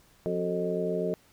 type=harmonic tone with a mistuned harmonic; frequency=88.2 Hz; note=F2; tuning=18 cents sharp; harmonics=2 / 3 / 4 / 5 / 6 / 7; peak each=-33 / -40 / -33 / -31 / -41 / -33 dBFS; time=0.26-1.14 s; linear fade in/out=0 ms; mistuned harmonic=4; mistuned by=+76 cents; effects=pink hiss -61 dBFS RMS until 1.32 s